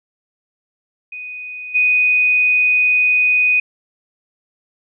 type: tone with level steps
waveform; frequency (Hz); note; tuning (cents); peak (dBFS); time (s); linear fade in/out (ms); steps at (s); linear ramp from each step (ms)
sine; 2489; D#7; 0; -27 / -11; 1.12-3.6; 5; 1.74; 20
effects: none